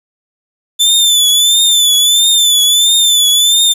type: tone with vibrato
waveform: sawtooth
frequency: 3520 Hz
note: A7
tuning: in tune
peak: -4 dBFS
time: 0.79-3.74 s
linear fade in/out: 20 ms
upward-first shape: triangle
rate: 1.5 Hz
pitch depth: 74 cents each way
effects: resampled to 32000 Hz + 7-bit